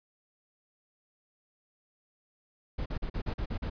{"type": "noise bursts", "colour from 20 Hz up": "brown", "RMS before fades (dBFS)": -33, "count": 8, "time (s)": [2.78, 3.699], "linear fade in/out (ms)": 10, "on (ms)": 79, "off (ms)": 41, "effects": ["resampled to 11025 Hz"]}